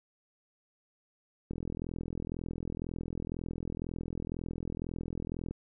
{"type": "click train", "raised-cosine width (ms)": 3, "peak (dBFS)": -24, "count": 169, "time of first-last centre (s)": [1.51, 5.51], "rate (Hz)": 42, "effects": []}